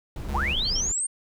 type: noise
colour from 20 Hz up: brown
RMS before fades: -32 dBFS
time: 0.16-0.92 s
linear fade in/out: 2 ms
type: tone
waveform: square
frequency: 69.3 Hz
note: C#2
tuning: in tune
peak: -29 dBFS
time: 0.28-0.54 s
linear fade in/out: 10 ms
type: linear sweep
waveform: sine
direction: up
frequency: 685 to 8870 Hz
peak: -24 dBFS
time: 0.34-1.07 s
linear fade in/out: 10 ms
type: tone bursts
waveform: sine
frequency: 3159 Hz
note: G7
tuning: 13 cents sharp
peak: -32 dBFS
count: 3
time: 0.55-0.805 s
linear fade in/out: 2 ms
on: 51 ms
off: 51 ms
effects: none